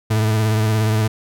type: tone with vibrato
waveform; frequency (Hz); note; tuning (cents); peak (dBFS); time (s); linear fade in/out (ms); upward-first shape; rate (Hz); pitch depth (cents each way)
40% pulse; 108.9; A2; -17; -14; 0.1-1.08; 10; triangle; 17; 45
effects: none